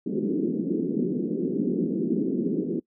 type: band-pass noise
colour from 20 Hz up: pink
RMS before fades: -26 dBFS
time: 0.06-2.8 s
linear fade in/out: 10 ms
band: 180 to 410 Hz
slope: 48 dB/octave
effects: noise-tail reverb RT60 0.1 s tail -21 dB re dry